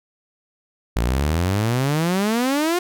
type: exponential sweep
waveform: sawtooth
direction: up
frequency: 54.3 to 363.9 Hz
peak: -14 dBFS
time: 0.96-2.79 s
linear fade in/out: 5 ms
effects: none